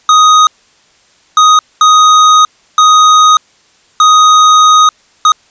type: tone bursts at uneven times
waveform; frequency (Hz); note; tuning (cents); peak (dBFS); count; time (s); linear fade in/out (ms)
square; 1250; D#6; +8; -3; 6; 0.09-0.47 / 1.37-1.59 / 1.81-2.45 / 2.78-3.37 / 4-4.89 / 5.25-5.32; 2
effects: white hiss -48 dBFS RMS until 5.5 s + resampled to 16000 Hz